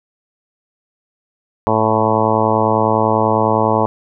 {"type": "harmonic tone with a mistuned harmonic", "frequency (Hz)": 110, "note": "A2", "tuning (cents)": 0, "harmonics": [1, 2, 3, 4, 5, 6, 7, 8, 9, 10], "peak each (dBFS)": [-22, -21, -23, -20, -20, -21, -23, -19, -20, -24], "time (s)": [1.67, 3.86], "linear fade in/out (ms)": 0, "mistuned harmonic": 1, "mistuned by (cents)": -24, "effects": []}